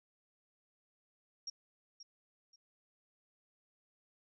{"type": "tone with echo", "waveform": "sine", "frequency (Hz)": 5588, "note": "F8", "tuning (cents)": 0, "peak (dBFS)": -39, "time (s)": [1.47, 1.5], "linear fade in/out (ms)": 5, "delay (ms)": 530, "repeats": 2, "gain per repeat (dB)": -11, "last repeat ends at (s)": 2.56, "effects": []}